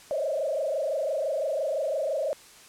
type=tone with frequency modulation; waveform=sine; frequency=587.3 Hz; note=D5; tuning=in tune; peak=-25 dBFS; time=0.11-2.33 s; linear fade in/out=0 ms; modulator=25.9 Hz; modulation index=2.4; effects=white hiss -51 dBFS RMS until 2.68 s + low-pass 10000 Hz 12 dB/octave